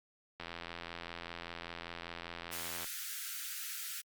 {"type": "click train", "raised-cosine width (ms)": 0.3, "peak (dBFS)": -26, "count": 209, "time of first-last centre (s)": [0.4, 2.844], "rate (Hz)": 85.1}
{"type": "high-pass noise", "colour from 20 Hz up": "white", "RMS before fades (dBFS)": -42, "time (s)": [2.51, 4.02], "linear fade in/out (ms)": 20, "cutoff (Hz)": 1300, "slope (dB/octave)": 96}
{"effects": ["Opus 48 kbps"]}